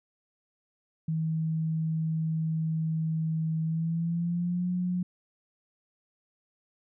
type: tone with pitch glide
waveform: sine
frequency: 160 to 179.59 Hz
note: D#3 to F3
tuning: +49 to +49 cents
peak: -26 dBFS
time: 1.08-5.03 s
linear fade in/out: 5 ms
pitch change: +200 cents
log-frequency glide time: 3.63-4.69 s
effects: none